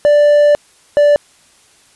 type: tone pair in turn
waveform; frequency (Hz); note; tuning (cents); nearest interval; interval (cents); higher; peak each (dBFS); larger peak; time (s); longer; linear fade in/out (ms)
triangle; 587.3 / 584.3; D5 / D5; 0 / -9; unison; 9; first; -4; neither; 0.05-0.55 / 0.97-1.16; first; 0
effects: white hiss -49 dBFS RMS until 1.95 s + resampled to 24000 Hz